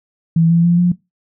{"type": "tone with pitch steps", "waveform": "sine", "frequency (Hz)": [164.81, 168.66, 172.6, 176.64], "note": ["E3", "E3", "F3", "F3"], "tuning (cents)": [0, 40, -20, 20], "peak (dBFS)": -9, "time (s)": [0.36, 0.92], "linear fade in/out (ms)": 5, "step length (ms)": 140, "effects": ["noise-tail reverb RT60 0.2 s tail -20 dB re dry"]}